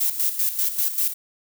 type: noise with tremolo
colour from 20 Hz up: violet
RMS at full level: -21 dBFS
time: 0-1.14 s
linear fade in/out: 10 ms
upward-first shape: square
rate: 5.1 Hz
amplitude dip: 65%
effects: none